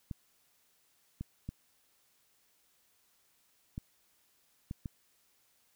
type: clicks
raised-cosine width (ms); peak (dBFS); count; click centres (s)
5; -26; 6; 0.112 / 1.21 / 1.49 / 3.779 / 4.711 / 4.858
effects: white hiss -71 dBFS RMS until 5.75 s